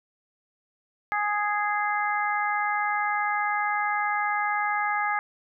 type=harmonic tone; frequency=415.3 Hz; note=G#4; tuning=in tune; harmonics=2 / 3 / 4 / 5; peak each=-27 / -29 / -30 / -31 dBFS; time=1.12-5.19 s; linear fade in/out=0 ms; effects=none